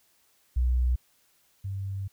sine tone pair in turn, 61.9 / 97.5 Hz, B1 / G2, +5 / -9 cents, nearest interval minor sixth, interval 786 cents, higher second, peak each -21 / -30 dBFS, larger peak first, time 0.56-0.96 / 1.64-2.08 s, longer second, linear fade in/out 10 ms, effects white hiss -66 dBFS RMS until 2.12 s

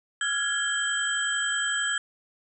sine tone cluster, 1372 / 1423 / 1668 / 3166 / 7880 Hz, F6 / F6 / G#6 / G7 / B8, -31 / +32 / +7 / +17 / -5 cents, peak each -35 / -36 / -27 / -31 / -32 dBFS, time 0.21-1.98 s, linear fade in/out 2 ms, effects none

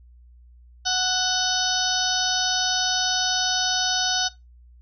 harmonic tone with a mistuned harmonic, 740 Hz, F#5, in tune, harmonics 1 / 2 / 4 / 5 / 6 / 7 / 8, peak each -28 / -28 / -28 / -28 / -28 / -28 / -28 dBFS, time 0.85-4.29 s, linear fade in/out 20 ms, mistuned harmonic 4, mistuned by +28 cents, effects noise-tail reverb RT60 0.2 s tail -19 dB re dry + added 60 Hz sine -47 dBFS peak until 4.81 s

